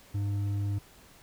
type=tone with hard clipping; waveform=sine; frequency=100.9 Hz; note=G#2; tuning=49 cents flat; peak=-29 dBFS; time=0.14-0.79 s; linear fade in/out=10 ms; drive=5 dB; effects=pink hiss -56 dBFS RMS until 1.22 s